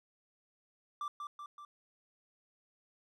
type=tone with echo; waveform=triangle; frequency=1174.7 Hz; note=D6; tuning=in tune; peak=-34 dBFS; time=1.01-1.08 s; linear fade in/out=2 ms; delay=190 ms; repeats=3; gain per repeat=-4 dB; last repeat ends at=1.65 s; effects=none